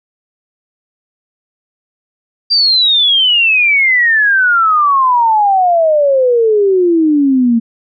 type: exponential sweep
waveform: sine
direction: down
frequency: 4759 to 225.9 Hz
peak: -7 dBFS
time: 2.5-7.6 s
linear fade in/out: 20 ms
effects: none